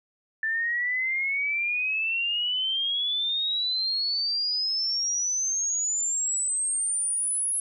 sine exponential sweep, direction up, 1762 to 10690 Hz, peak -24 dBFS, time 0.43-7.6 s, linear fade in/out 2 ms, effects none

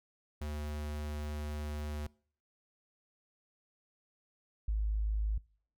square / sine tone pair in turn, 74.7 / 52.82 Hz, D2 / G#1, +30 / +30 cents, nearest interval tritone, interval 600 cents, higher first, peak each -37 / -29 dBFS, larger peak second, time 0.41-2.07 / 4.68-5.38 s, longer first, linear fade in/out 5 ms, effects noise-tail reverb RT60 0.5 s tail -24 dB re dry

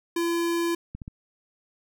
square tone, 339.4 Hz, F4, 49 cents flat, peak -24 dBFS, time 0.16-0.75 s, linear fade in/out 5 ms
clicks, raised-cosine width 5 ms, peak -23 / -25 / -24 dBFS, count 3, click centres 0.95 / 1.018 / 1.079 s
effects none

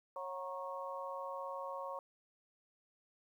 harmonic tone with a mistuned harmonic, 182.7 Hz, F#3, 22 cents flat, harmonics 3 / 4 / 5 / 6, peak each -44 / -51 / -46 / -45 dBFS, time 0.16-1.99 s, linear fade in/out 2 ms, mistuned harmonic 5, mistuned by +43 cents, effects 12-bit

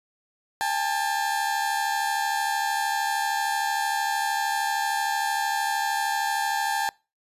30% pulse tone pair together, 806.9 / 880 Hz, G5 / A5, +50 / 0 cents, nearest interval major second, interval 150 cents, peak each -24 / -24 dBFS, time 0.61-6.89 s, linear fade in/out 0 ms, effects noise-tail reverb RT60 0.3 s tail -25 dB re dry + resampled to 32000 Hz

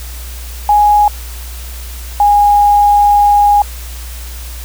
sine tone pair in turn, 830.6 / 821.5 Hz, G#5 / G#5, 0 / -19 cents, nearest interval unison, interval 19 cents, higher first, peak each -5 dBFS, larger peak neither, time 0.69-1.08 / 2.2-3.62 s, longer second, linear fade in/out 2 ms, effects added 60 Hz sine -24 dBFS peak until 4.64 s + white hiss -32 dBFS RMS until 4.64 s

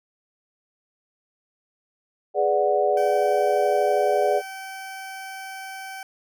sine chord, G# half-diminished seventh, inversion none, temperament equal with one note detuned, 415.3 / 493.9 / 587.3 / 737 Hz, G#4 / B4 / D5 / F#5, 0 / 0 / 0 / -7 cents, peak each -23 / -27 / -22 / -23 dBFS, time 2.34-4.42 s, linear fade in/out 50 ms
20% pulse tone, 769 Hz, G5, 33 cents flat, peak -29 dBFS, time 2.97-6.03 s, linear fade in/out 2 ms
effects none

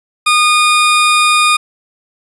20% pulse tone, 1224 Hz, D#6, 29 cents flat, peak -3 dBFS, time 0.26-1.57 s, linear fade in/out 10 ms, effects resampled to 24000 Hz + 7-bit

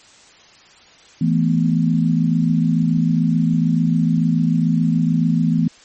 sine chord, E suspended fourth, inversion none, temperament equal, 164.81 / 220 / 246.9 Hz, E3 / A3 / B3, 0 / 0 / 0 cents, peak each -16 / -20 / -19 dBFS, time 1.21-5.68 s, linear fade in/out 5 ms, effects white hiss -47 dBFS RMS until 5.84 s + MP3 32 kbps

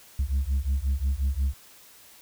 sine beating tone pair, 65.41 / 71.01 Hz, C2 / C#2, 0 / +42 cents, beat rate 5.6 Hz, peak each -24 / -24 dBFS, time 0.19-1.54 s, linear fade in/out 5 ms, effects tanh soft clip ceiling -20 dBFS + white hiss -52 dBFS RMS until 2.21 s

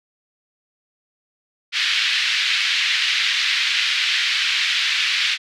white band-pass noise, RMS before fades -20 dBFS, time 1.72-5.38 s, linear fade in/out 50 ms, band 1800 to 3900 Hz, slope 24 dB/octave, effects none

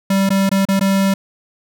square tone with dropouts, 194.7 Hz, G3, 12 cents flat, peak -13 dBFS, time 0.1-1.14 s, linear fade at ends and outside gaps 5 ms, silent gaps 0.292-0.303 / 0.493-0.514 / 0.653-0.686 / 0.795-0.809 s, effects none

